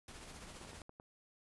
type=noise with tremolo; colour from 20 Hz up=pink; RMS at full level=-50 dBFS; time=0.08-0.82 s; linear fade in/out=2 ms; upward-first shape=triangle; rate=15 Hz; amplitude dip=45%
type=clicks; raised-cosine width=1 ms; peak=-39 dBFS; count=6; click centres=0.614 / 0.649 / 0.732 / 0.817 / 0.894 / 0.999 s
effects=resampled to 24000 Hz